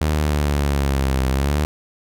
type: linear two-way sweep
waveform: sawtooth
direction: down then up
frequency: 77.4 to 65 to 76.2 Hz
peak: -13 dBFS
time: 0.01-1.65 s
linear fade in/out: 0 ms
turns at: 1.28 s
effects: none